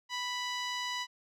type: tone with low-pass filter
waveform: 10% pulse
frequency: 987.8 Hz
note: B5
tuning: in tune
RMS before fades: -36 dBFS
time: 0.09-1.07 s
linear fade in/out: 50 ms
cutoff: 7000 Hz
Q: 0.52
effects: none